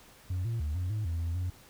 sine tone with pitch steps, 91.2 / 115.3 / 75.2 / 90.1 / 107.1 / 83.4 / 84.1 / 90.5 Hz, F#2 / A#2 / D2 / F#2 / A2 / E2 / E2 / F#2, -24 / -19 / +42 / -45 / -46 / +21 / +35 / -38 cents, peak -27 dBFS, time 0.3-1.5 s, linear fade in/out 5 ms, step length 150 ms, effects tanh soft clip ceiling -28 dBFS + pink hiss -56 dBFS RMS until 1.69 s

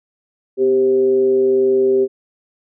sine tone with frequency modulation, 392 Hz, G4, in tune, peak -11 dBFS, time 0.57-2.08 s, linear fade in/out 50 ms, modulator 138 Hz, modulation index 0.39, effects none

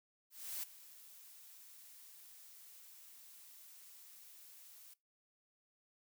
blue noise with ADSR envelope, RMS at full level -41 dBFS, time 0.3-4.94 s, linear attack 330 ms, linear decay 10 ms, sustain -17 dB, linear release 7 ms, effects noise-tail reverb RT60 0.2 s tail -20 dB re dry

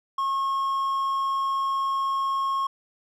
triangle tone, 1086 Hz, C#6, 36 cents flat, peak -21 dBFS, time 0.18-2.67 s, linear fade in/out 5 ms, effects none

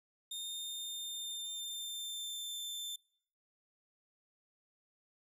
sawtooth tone with pitch glide, 3647 to 3553 Hz, A#7 to A7, -39 to +16 cents, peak -37 dBFS, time 0.31-2.96 s, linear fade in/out 5 ms, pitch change -45 cents, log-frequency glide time 0.44-2.62 s, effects noise-tail reverb RT60 0.7 s tail -26 dB re dry

